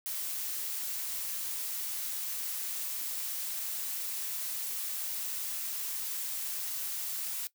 blue noise, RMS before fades -36 dBFS, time 0.06-7.47 s, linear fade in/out 0 ms, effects noise-tail reverb RT60 0.1 s tail -18 dB re dry

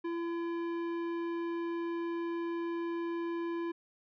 triangle tone with tanh clipping, 338.3 Hz, E4, 45 cents sharp, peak -35 dBFS, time 0.04-3.72 s, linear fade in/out 10 ms, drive 18 dB, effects none

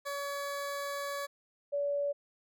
20% pulse / sine tone pair in turn, 566 / 571.9 Hz, C#5 / D5, +36 / -46 cents, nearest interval unison, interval 18 cents, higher second, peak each -30 / -29 dBFS, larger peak second, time 0.05-1.27 / 1.72-2.13 s, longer first, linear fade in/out 20 ms, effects none

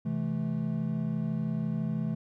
triangle chord, A minor, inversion first, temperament equal with one note detuned, 130.81 / 164.81 / 216.8 Hz, C3 / E3 / A3, 0 / 0 / -25 cents, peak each -33 / -30 / -30 dBFS, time 0.05-2.15 s, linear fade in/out 10 ms, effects none

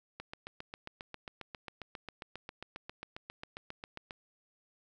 click train, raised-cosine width 0.3 ms, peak -26 dBFS, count 30, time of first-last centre 0.2-4.108 s, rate 7.42 Hz, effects none

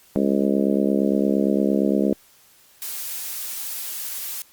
harmonic tone, 68.7 Hz, C#2, 15 cents flat, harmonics 3 / 4 / 5 / 6 / 7 / 8 / 9, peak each -21 / -23 / -25 / -27 / -28 / -29 / -30 dBFS, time 0.16-2.13 s, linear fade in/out 0 ms
blue noise, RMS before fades -30 dBFS, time 2.82-4.42 s, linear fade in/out 0 ms
effects white hiss -54 dBFS RMS until 4.52 s + Opus 48 kbps

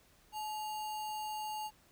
sine tone with sample-and-hold, 856 Hz, A5, 48 cents flat, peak -37 dBFS, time 0.32-1.71 s, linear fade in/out 50 ms, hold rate 3675 Hz, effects pink hiss -66 dBFS RMS until 1.91 s

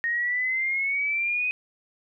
sine exponential sweep, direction up, 1854 to 2515 Hz, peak -23 dBFS, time 0.04-1.51 s, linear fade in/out 0 ms, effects none

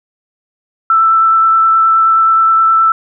sine tone with vibrato, 1327 Hz, E6, 11 cents sharp, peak -6 dBFS, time 0.9-2.92 s, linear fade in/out 2 ms, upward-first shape triangle, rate 9.5 Hz, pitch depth 13 cents each way, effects none

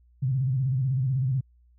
sine tone with vibrato, 130.81 Hz, C3, in tune, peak -22 dBFS, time 0.22-1.41 s, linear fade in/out 10 ms, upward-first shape square, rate 16 Hz, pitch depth 89 cents each way, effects added 60 Hz sine -56 dBFS peak until 1.78 s

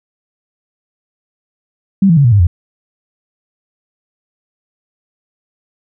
sine tone with pitch steps, 195 / 165.88 / 141.11 / 120.04 / 102.11 / 86.86 Hz, G3 / E3 / C#3 / B2 / G#2 / F2, -9 / +11 / +31 / -49 / -29 / -9 cents, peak -5 dBFS, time 2.02-2.47 s, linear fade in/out 5 ms, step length 75 ms, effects none

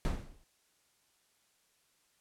brown noise with exponential decay, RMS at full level -27 dBFS, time 0.05-0.44 s, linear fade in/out 0 ms, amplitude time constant 83 ms, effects white hiss -72 dBFS RMS until 2.2 s + low-pass 11000 Hz 12 dB/octave

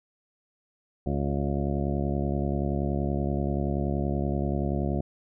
harmonic tone with a mistuned harmonic, 70.5 Hz, C#2, 30 cents sharp, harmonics 1 / 2 / 3 / 4 / 5 / 6 / 7 / 8 / 9 / 10, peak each -30 / -30 / -31 / -36 / -34 / -42 / -45 / -38 / -40 / -39 dBFS, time 1.06-5.01 s, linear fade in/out 5 ms, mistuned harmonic 6, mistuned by -26 cents, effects none

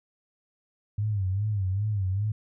sine tone with vibrato, 100 Hz, G2, 35 cents sharp, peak -24 dBFS, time 0.98-2.32 s, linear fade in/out 5 ms, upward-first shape sine, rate 2.5 Hz, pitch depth 130 cents each way, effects none

